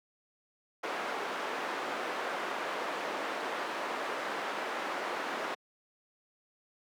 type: band-pass noise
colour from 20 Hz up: white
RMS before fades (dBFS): -36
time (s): 0.83-5.55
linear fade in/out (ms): 10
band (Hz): 310 to 1400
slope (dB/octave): 12
effects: high-pass 200 Hz 12 dB/octave